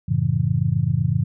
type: chord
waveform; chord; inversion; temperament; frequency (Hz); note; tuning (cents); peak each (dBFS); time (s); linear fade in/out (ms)
sine; F# minor seventh; none; just; 92.5 / 111 / 138.75 / 166.5; F#2 / A2 / C#3 / E3; 0 / +16 / +2 / +18; -26 / -22 / -21 / -24; 0.08-1.24; 10
effects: none